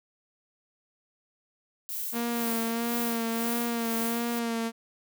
violet noise with tremolo, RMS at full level -33 dBFS, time 1.89-4.39 s, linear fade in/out 0 ms, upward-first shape sine, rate 2 Hz, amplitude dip 65%
sawtooth tone with vibrato, 232.2 Hz, A#3, 7 cents flat, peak -24 dBFS, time 2.12-4.72 s, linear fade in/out 50 ms, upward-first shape sine, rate 1.5 Hz, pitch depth 32 cents each way
effects none

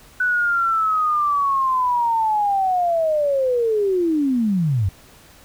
sine linear sweep, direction down, 1495 to 87.4 Hz, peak -16 dBFS, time 0.2-4.89 s, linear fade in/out 5 ms, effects pink hiss -48 dBFS RMS until 5.44 s

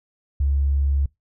triangle tone with tanh clipping, 69.8 Hz, C#2, 13 cents sharp, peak -17 dBFS, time 0.4-1.06 s, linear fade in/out 5 ms, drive 4 dB, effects noise-tail reverb RT60 0.2 s tail -25 dB re dry

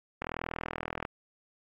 click train, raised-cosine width 0.5 ms, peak -18 dBFS, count 35, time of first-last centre 0.22-1.051 s, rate 40.9 Hz, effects AAC 48 kbps

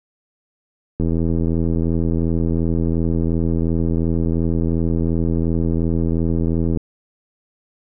click train, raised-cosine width 3 ms, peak -8 dBFS, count 479, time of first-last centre 1-6.773 s, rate 82.8 Hz, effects none

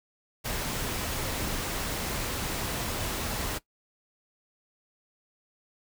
pink noise, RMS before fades -32 dBFS, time 0.44-3.59 s, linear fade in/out 20 ms, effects noise-tail reverb RT60 0.1 s tail -19 dB re dry

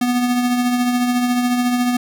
square tone with tremolo, 245.7 Hz, B3, 9 cents flat, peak -14 dBFS, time 0.01-1.97 s, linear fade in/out 5 ms, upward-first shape triangle, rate 14 Hz, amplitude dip 45%, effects none

